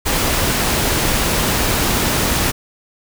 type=noise; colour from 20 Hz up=pink; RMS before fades=-17 dBFS; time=0.05-2.52 s; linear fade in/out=20 ms; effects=none